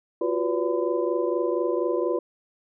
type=tone cluster; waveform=sine; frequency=348 / 372.2 / 494.5 / 574 / 1010 Hz; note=F4 / F#4 / B4 / D5 / B5; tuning=-6 / +10 / +2 / -40 / +39 cents; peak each=-26 / -29 / -27 / -30 / -35 dBFS; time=0.21-2.19 s; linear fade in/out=5 ms; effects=none